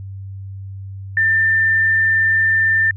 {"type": "tone", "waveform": "sine", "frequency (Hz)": 1789, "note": "A6", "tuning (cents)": 28, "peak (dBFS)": -12, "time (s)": [1.17, 2.91], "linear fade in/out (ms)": 2, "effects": ["added 97 Hz sine -28 dBFS peak until 2.96 s"]}